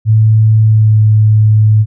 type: tone with pitch glide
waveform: sine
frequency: 109.5 to 107.68 Hz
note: A2 to A2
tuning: -8 to -37 cents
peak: -4 dBFS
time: 0.05-1.86 s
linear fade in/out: 50 ms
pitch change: -29 cents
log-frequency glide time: 0.63-1.01 s
effects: none